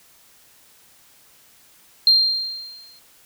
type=tone with exponential decay; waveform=sine; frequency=4186 Hz; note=C8; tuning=in tune; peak=-8 dBFS; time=2.07-2.99 s; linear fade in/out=1 ms; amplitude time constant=200 ms; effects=tanh soft clip ceiling -5 dBFS + white hiss -53 dBFS RMS until 3.25 s